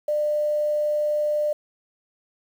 sine tone with quantisation, 598 Hz, D5, 31 cents sharp, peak -20 dBFS, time 0.08-1.53 s, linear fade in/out 5 ms, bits 8, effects none

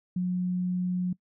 sine tone, 180.8 Hz, F#3, 40 cents flat, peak -25 dBFS, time 0.16-1.13 s, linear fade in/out 5 ms, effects noise-tail reverb RT60 0.1 s tail -22 dB re dry

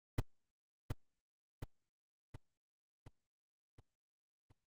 brown noise with echo, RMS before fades -29 dBFS, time 0.18-0.2 s, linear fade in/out 5 ms, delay 720 ms, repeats 6, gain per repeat -5 dB, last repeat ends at 4.52 s, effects Opus 32 kbps

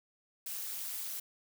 blue noise with amplitude modulation, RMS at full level -36 dBFS, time 0.46-1.2 s, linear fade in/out 5 ms, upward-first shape sine, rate 200 Hz, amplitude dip 85%, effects none

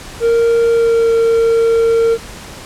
triangle tone with pitch glide, 464 to 457.9 Hz, A#4 to A#4, -8 to -31 cents, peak -7 dBFS, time 0.2-2.18 s, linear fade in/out 50 ms, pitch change -23 cents, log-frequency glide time 0.68-1.12 s, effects pink hiss -32 dBFS RMS until 2.65 s + low-pass 10000 Hz 12 dB/octave

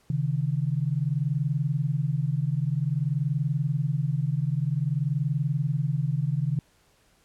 sine tone pair together, 134.5 / 155.02 Hz, C3 / D#3, +48 / -6 cents, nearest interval major second, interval 246 cents, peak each -26 dBFS, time 0.1-6.59 s, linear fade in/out 2 ms, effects pink hiss -63 dBFS RMS until 7.24 s + low-pass 12000 Hz 12 dB/octave

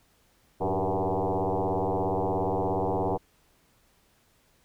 sine tone with frequency modulation, 182.3 Hz, F#3, 25 cents flat, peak -24 dBFS, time 0.6-3.18 s, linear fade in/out 20 ms, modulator 95.4 Hz, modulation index 7.6, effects pink hiss -65 dBFS RMS until 4.64 s

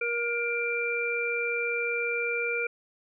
harmonic tone, 472.7 Hz, A#4, 24 cents sharp, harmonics 1 / 3 / 5, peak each -31 / -33 / -29 dBFS, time 0.01-2.67 s, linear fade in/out 5 ms, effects none

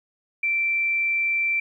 sine tone, 2344 Hz, D7, 4 cents flat, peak -20 dBFS, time 0.43-1.6 s, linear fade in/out 5 ms, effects 10-bit

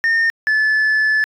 sine tone pair in turn, 1824 / 1734.1 Hz, A#6 / A6, -38 / -26 cents, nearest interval minor second, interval 88 cents, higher first, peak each -10 dBFS, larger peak neither, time 0.04-0.3 / 0.47-1.24 s, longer second, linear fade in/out 0 ms, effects tanh soft clip ceiling -12 dBFS

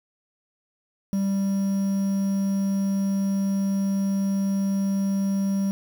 triangle tone with quantisation, 196 Hz, G3, in tune, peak -19 dBFS, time 1.13-5.71 s, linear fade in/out 0 ms, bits 7, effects none

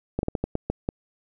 slowing click train, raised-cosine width 2 ms, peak -11 dBFS, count 8, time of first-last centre 0.19-0.889 s, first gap 41 ms, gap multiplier 1.29, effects none

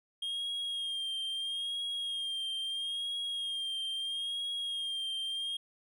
triangle tone with vibrato, 3229 Hz, G#7, 49 cents flat, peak -32 dBFS, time 0.22-5.57 s, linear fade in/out 5 ms, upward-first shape sine, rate 0.76 Hz, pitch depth 37 cents each way, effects none

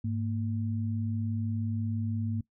sine tone pair together, 103.28 / 229.2 Hz, G#2 / A#3, -9 / -29 cents, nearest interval octave + major second, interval 1380 cents, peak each -30 / -33 dBFS, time 0.04-2.41 s, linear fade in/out 5 ms, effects noise-tail reverb RT60 0.1 s tail -20 dB re dry

